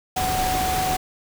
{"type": "tone in noise", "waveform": "sine", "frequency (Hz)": 745, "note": "F#5", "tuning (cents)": 12, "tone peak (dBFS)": -22, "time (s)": [0.16, 0.97], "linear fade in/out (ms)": 10, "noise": "pink", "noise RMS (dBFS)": -26, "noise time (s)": [0.16, 0.97], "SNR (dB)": 1, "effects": []}